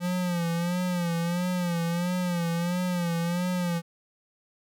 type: tone with vibrato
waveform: square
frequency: 174.61 Hz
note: F3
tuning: in tune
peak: -26 dBFS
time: 0-3.82 s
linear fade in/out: 50 ms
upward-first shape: sine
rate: 1.5 Hz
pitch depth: 68 cents each way
effects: none